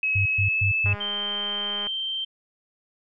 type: tone with pitch glide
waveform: sine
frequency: 2565 to 2616 Hz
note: E7 to E7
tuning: -48 to -14 cents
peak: -21 dBFS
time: 0.03-0.93 s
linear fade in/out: 2 ms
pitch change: +34 cents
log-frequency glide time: 0.28-0.66 s
type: tone bursts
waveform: sine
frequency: 99.1 Hz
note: G2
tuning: 19 cents sharp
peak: -21 dBFS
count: 4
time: 0.15-0.95 s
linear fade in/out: 10 ms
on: 110 ms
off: 120 ms
type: click train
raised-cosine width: 0.5 ms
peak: -22 dBFS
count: 208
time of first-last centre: 0.86-1.87 s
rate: 205 Hz
type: tone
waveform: sine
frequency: 3133 Hz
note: G7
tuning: 2 cents flat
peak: -26 dBFS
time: 1-2.25 s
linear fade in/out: 10 ms
effects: none